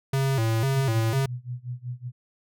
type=tone with vibrato; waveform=square; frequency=123.47 Hz; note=B2; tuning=in tune; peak=-22 dBFS; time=0.13-1.26 s; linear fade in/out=5 ms; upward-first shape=square; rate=2 Hz; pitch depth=160 cents each way
type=tone with tremolo; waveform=sine; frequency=123.47 Hz; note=B2; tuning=in tune; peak=-28 dBFS; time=0.72-2.12 s; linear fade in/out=50 ms; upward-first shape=sine; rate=5.3 Hz; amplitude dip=95%
effects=none